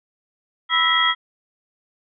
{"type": "tone cluster", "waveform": "sine", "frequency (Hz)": [989, 1315, 1926, 2009, 3283], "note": ["B5", "E6", "B6", "B6", "G#7"], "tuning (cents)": [2, -5, -44, 29, -21], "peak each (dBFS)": [-26, -20, -22, -25, -19], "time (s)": [0.69, 1.15], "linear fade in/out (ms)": 50, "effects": []}